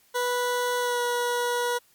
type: tone with pitch glide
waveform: 20% pulse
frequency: 491.3 to 484.3 Hz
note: B4 to B4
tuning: -9 to -34 cents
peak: -19 dBFS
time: 0.14-1.79 s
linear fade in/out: 20 ms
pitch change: -25 cents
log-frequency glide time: 0.79-1.01 s
effects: white hiss -61 dBFS RMS until 1.94 s + MP3 96 kbps